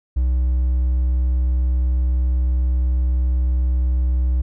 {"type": "tone with hard clipping", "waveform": "triangle", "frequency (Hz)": 63, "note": "B1", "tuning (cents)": 35, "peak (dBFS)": -16, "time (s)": [0.16, 4.42], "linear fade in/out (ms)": 10, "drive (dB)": 5, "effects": []}